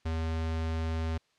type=tone; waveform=square; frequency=80.9 Hz; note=E2; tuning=32 cents flat; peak=-30 dBFS; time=0.05-1.18 s; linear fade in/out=10 ms; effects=white hiss -70 dBFS RMS until 1.38 s + low-pass 5000 Hz 12 dB/octave